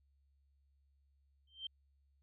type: tone with exponential growth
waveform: sine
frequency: 3136 Hz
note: G7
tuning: in tune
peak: -37 dBFS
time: 1.47-1.67 s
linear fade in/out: 5 ms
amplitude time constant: 43 ms
effects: added 69 Hz sine -70 dBFS peak until 2.22 s